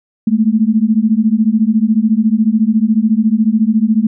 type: beating tone pair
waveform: sine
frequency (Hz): 212.1 / 226.1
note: G#3 / A3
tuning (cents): +37 / +47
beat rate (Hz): 14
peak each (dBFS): -12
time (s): 0.27-4.07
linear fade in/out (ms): 5
effects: none